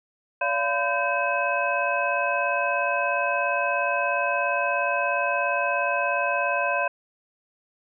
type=tone cluster; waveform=sine; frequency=573 / 690 / 1009 / 1556 / 2564 Hz; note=D5 / F5 / B5 / G6 / E7; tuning=-43 / -21 / +37 / -13 / -49 cents; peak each=-28 dBFS; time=0.41-6.88 s; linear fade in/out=5 ms; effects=none